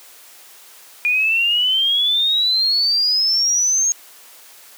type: exponential sweep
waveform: sine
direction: up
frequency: 2424 to 6570 Hz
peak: -14 dBFS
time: 1.05-3.92 s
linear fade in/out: 0 ms
effects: white hiss -44 dBFS RMS until 4.77 s + high-pass 400 Hz 12 dB/octave